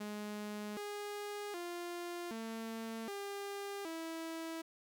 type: tone with pitch steps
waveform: sawtooth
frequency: 209.1 / 411.9 / 348.5 / 225.2 / 400.8 / 326.6 Hz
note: G#3 / G#4 / F4 / A3 / G4 / E4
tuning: +12 / -14 / -4 / +40 / +38 / -16 cents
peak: -37 dBFS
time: 0-4.62 s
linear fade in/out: 10 ms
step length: 770 ms
effects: none